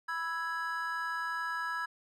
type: chord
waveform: triangle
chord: E major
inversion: second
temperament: equal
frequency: 987.8 / 1318.5 / 1661.2 Hz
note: B5 / E6 / G#6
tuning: 0 / 0 / 0 cents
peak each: -37 / -36 / -34 dBFS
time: 0.08-1.86 s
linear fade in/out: 10 ms
effects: none